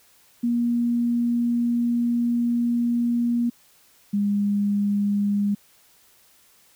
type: tone pair in turn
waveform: sine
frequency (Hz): 237.8 / 203.4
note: A#3 / G#3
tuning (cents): +35 / -36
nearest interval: minor third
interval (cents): 271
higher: first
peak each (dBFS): -19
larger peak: neither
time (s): 0.43-3.5 / 4.13-5.55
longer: first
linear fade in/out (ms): 10
effects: white hiss -57 dBFS RMS until 6.75 s